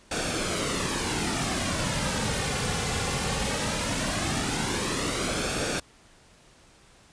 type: noise with flanger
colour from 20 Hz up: pink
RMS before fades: -28 dBFS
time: 0.11-5.8 s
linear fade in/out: 5 ms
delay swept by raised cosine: 0.99 to 3.19 ms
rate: 0.18 Hz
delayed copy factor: -0.55
effects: pink hiss -56 dBFS RMS until 7.12 s + resampled to 22050 Hz